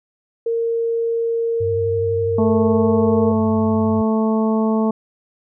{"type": "tone", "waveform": "sine", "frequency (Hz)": 461, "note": "A#4", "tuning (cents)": -19, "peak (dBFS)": -17, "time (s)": [0.46, 3.32], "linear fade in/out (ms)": 5}
{"type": "tone with vibrato", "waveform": "sine", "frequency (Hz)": 98, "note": "G2", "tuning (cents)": 0, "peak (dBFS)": -23, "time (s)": [1.6, 4.02], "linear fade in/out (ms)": 10, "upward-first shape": "sine", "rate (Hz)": 12, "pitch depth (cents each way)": 68}
{"type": "harmonic tone", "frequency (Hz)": 220, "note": "A3", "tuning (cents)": 0, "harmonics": [1, 2, 3, 4, 5], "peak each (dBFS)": [-16, -22, -26, -28, -30], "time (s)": [2.38, 4.91], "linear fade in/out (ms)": 5}
{"effects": []}